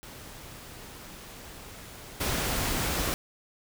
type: noise with level steps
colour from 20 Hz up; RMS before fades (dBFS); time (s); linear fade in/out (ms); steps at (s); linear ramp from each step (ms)
pink; -45 / -29; 0.03-3.14; 0; 2.2; 10
effects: none